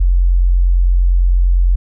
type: tone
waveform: sine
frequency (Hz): 44.41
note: F1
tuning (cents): +30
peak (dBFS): -8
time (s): 0-1.76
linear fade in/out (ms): 10
effects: none